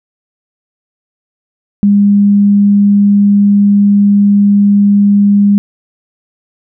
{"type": "tone", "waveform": "sine", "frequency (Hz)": 202.6, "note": "G#3", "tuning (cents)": -43, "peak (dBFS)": -4, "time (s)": [1.83, 5.58], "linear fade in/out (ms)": 0, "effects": []}